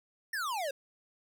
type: exponential sweep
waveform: square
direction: down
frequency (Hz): 1864.7 to 523.3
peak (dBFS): -33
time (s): 0.33-0.71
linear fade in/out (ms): 5
effects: none